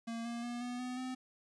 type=tone with pitch steps; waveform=square; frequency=230.1 / 235.1 / 240.1 / 245.3 / 250.6 / 256.1 Hz; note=A#3 / A#3 / B3 / B3 / B3 / C4; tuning=-22 / +15 / -49 / -12 / +25 / -37 cents; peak=-39 dBFS; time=0.07-1.15 s; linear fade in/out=10 ms; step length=180 ms; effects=resampled to 22050 Hz + 11-bit